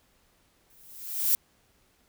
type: noise with exponential growth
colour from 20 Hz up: violet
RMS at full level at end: -21 dBFS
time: 0.7-1.35 s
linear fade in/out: 0 ms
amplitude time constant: 140 ms
effects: pink hiss -66 dBFS RMS until 2.08 s